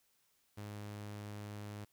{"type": "tone", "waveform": "sawtooth", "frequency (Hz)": 103.83, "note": "G#2", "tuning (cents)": 0, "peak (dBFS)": -40, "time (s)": [0.57, 1.85], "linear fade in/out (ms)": 10, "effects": ["white hiss -75 dBFS RMS until 1.92 s"]}